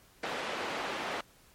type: band-pass noise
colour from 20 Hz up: pink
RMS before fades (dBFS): -36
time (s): 0.23-1.21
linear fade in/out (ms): 5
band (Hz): 390 to 2900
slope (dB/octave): 12
effects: pink hiss -61 dBFS RMS until 1.54 s + MP3 64 kbps